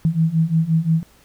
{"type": "beating tone pair", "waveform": "sine", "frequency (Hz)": [159, 164.7], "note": ["D#3", "E3"], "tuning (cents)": [38, -1], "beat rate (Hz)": 5.7, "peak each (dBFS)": [-19, -17], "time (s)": [0.05, 1.03], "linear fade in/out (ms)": 0, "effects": ["pink hiss -53 dBFS RMS until 1.24 s"]}